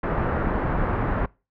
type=low-pass noise; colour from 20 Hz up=pink; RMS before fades=-24 dBFS; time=0.03-1.26 s; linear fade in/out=5 ms; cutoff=1600 Hz; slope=24 dB/octave; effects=noise-tail reverb RT60 0.3 s tail -24 dB re dry